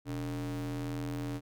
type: ring-modulated tone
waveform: square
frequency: 81.9 Hz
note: E2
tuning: 11 cents flat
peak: -32 dBFS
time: 0.05-1.41 s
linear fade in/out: 50 ms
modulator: 205 Hz
effects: none

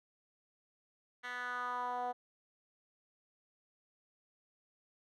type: tone with band-pass filter sweep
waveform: 10% pulse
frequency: 246.9 Hz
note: B3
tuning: in tune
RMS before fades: -39 dBFS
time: 1.23-2.13 s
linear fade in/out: 20 ms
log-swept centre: 2100 to 680 Hz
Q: 3.2
effects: none

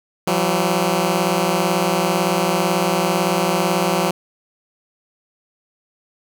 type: beating tone pair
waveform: 10% pulse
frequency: 171 / 189 Hz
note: F3 / F#3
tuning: -36 / +37 cents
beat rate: 18 Hz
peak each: -11 dBFS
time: 0.27-4.11 s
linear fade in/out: 5 ms
effects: none

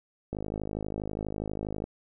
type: click train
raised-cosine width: 2 ms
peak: -20 dBFS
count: 80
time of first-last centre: 0.33-1.841 s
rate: 52.3 Hz
effects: none

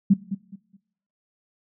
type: tone with echo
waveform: sine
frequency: 196 Hz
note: G3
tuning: in tune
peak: -11 dBFS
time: 0.1-0.14 s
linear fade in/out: 10 ms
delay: 210 ms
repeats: 3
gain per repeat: -12 dB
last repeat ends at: 0.77 s
effects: noise-tail reverb RT60 0.8 s tail -21 dB re dry

